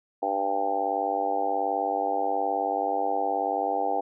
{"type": "harmonic tone with a mistuned harmonic", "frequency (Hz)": 98.8, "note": "G2", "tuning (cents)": 14, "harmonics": [3, 4, 5, 6, 7, 8, 9], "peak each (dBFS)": [-36, -36, -32, -37, -30, -27, -36], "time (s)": [0.22, 4.01], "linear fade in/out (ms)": 10, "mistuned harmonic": 9, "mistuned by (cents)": -34, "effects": []}